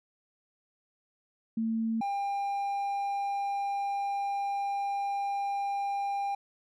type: tone pair in turn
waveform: sine / triangle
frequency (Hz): 224.8 / 799.5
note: A3 / G5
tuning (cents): +37 / +34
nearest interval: octave + minor seventh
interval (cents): 2197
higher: second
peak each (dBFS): -27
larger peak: neither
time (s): 1.57-2.01 / 2.01-6.35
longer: second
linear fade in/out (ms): 5
effects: none